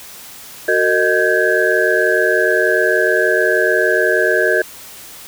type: tone cluster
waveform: sine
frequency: 371.4 / 458 / 617 / 1559 / 1669 Hz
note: F#4 / A#4 / D#5 / G6 / G#6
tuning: +7 / -31 / -15 / -10 / +8 cents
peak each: -18 dBFS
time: 0.68-4.62 s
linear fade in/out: 5 ms
effects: white hiss -36 dBFS RMS until 5.27 s